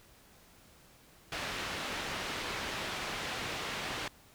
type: low-pass noise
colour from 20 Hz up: white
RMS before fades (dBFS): -38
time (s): 1.32-4.08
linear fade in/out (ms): 2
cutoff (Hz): 3000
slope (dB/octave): 12
effects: pink hiss -60 dBFS RMS until 4.34 s